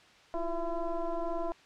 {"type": "tone with frequency modulation", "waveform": "sine", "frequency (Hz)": 330, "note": "E4", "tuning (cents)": 2, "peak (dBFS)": -30, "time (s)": [0.34, 1.52], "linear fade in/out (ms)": 0, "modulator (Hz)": 341, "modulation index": 1.8, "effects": ["white hiss -58 dBFS RMS until 1.65 s", "low-pass 4000 Hz 12 dB/octave"]}